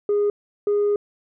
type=tone pair in turn; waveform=sine; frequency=411.4 / 411.4 Hz; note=G#4 / G#4; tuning=-16 / -16 cents; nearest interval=unison; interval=0 cents; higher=neither; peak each=-15 dBFS; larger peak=neither; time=0.09-0.3 / 0.67-0.96 s; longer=second; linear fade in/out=2 ms; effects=tanh soft clip ceiling -15 dBFS